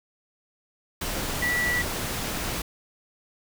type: tone in noise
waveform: sine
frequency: 1952 Hz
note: B6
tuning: 21 cents flat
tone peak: -23 dBFS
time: 1.42-1.82 s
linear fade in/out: 5 ms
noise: pink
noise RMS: -30 dBFS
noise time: 1.01-2.62 s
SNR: +4 dB
effects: none